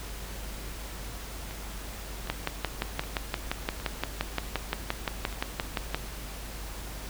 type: two click trains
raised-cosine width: 0.3 ms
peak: -11 / -24 dBFS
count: 22 / 6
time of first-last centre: 2.3-5.946 / 1.51-5.327 s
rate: 5.76 / 1.31 Hz
effects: added 50 Hz sine -39 dBFS peak until 7.09 s + pink hiss -42 dBFS RMS until 7.09 s